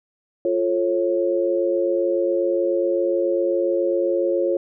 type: chord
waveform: sine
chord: F augmented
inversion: none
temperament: just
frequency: 349.2 / 436.5 / 545.7 Hz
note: F4 / A4 / C#5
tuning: 0 / -14 / -27 cents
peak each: -21 / -26 / -21 dBFS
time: 0.45-4.57 s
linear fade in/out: 2 ms
effects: none